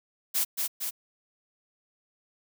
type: noise with echo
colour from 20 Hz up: blue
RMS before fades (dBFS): -26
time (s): 0.34-0.45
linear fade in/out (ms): 20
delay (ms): 230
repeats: 2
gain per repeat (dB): -3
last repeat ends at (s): 0.91
effects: none